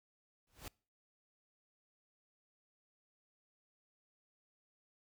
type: noise with exponential growth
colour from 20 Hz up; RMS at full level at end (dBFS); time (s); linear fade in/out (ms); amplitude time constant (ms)
pink; -43; 0.47-0.68; 2; 44
effects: noise-tail reverb RT60 0.4 s tail -25 dB re dry

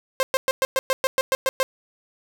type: tone bursts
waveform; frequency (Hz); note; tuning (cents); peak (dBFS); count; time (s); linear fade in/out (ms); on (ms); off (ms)
sawtooth; 528; C5; +16; -14; 11; 0.2-1.63; 0; 30; 110
effects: none

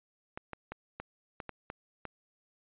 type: clicks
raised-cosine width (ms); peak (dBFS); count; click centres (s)
0.5; -24; 8; 0.375 / 0.533 / 0.72 / 1 / 1.402 / 1.493 / 1.701 / 2.053
effects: resampled to 8000 Hz

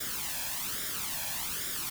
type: noise with flanger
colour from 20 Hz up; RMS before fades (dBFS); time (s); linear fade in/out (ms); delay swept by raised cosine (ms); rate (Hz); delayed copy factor
white; -35; 0-1.9; 10; 0.56 to 1.22; 1.2; +0.65
effects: none

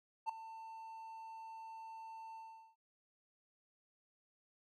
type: tone with ADSR envelope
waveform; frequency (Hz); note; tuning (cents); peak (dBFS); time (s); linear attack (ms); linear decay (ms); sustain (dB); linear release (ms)
triangle; 895; A5; +29; -30; 0.26-2.76; 33; 3; -16; 400
effects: none

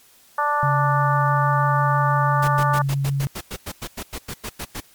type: harmonic tone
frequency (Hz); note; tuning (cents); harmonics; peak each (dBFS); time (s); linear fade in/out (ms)
293.7; D4; 0; 2 / 3 / 4 / 5 / 6; -28 / -22 / -21 / -27 / -33; 0.38-2.82; 5
type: tone with vibrato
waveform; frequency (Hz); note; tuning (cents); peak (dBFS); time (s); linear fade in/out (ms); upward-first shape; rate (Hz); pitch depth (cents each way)
sine; 138.3; C#3; -4; -19; 0.63-3.27; 0; sine; 6.1; 9
type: noise bursts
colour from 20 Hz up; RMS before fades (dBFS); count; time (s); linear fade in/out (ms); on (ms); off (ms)
pink; -30; 16; 2.42-4.806; 10; 61; 94
effects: white hiss -53 dBFS RMS until 4.94 s + MP3 96 kbps

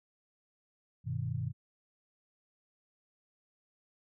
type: chord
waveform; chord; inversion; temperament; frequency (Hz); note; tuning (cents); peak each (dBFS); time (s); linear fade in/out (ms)
sine; G augmented; none; equal; 98 / 123.47 / 155.56; G2 / B2 / D#3; 0 / 0 / 0; -38 / -35 / -38; 1.04-1.53; 50
effects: none

